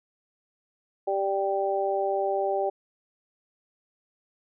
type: harmonic tone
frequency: 196 Hz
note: G3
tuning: in tune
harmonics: 2 / 3 / 4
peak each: -28 / -28 / -28 dBFS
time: 1.07-2.7 s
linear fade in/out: 10 ms
effects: none